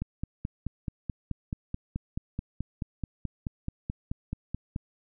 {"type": "click train", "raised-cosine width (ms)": 5, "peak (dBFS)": -19, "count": 23, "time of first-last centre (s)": [0.02, 4.761], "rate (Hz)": 4.64, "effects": []}